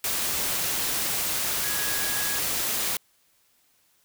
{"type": "tone in noise", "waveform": "sine", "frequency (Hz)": 1661.2, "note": "G#6", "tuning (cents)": 0, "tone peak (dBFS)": -34, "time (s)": [1.64, 2.39], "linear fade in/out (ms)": 2, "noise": "white", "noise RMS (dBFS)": -27, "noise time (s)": [0.04, 2.97], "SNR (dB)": -10, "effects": ["white hiss -65 dBFS RMS until 4.04 s"]}